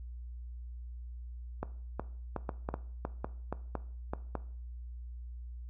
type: clicks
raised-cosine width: 1 ms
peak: -20 dBFS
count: 12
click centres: 1.63 / 1.996 / 2.363 / 2.492 / 2.689 / 2.741 / 3.051 / 3.245 / 3.526 / 3.753 / 4.135 / 4.353 s
effects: noise-tail reverb RT60 0.5 s tail -17 dB re dry + added 60 Hz sine -41 dBFS peak until 5.69 s